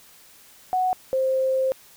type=tone pair in turn; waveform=sine; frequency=740 / 525.7 Hz; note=F#5 / C5; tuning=0 / +8 cents; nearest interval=tritone; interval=592 cents; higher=first; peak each=-19 dBFS; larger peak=neither; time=0.73-0.93 / 1.13-1.72 s; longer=second; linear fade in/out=0 ms; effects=white hiss -51 dBFS RMS until 1.96 s